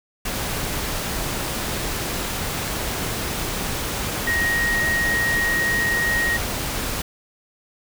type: tone in noise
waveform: sine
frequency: 1879 Hz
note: A#6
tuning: 13 cents sharp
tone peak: -19 dBFS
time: 4.27-6.37 s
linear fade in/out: 5 ms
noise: pink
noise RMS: -26 dBFS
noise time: 0.25-7.02 s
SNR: +4 dB
effects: none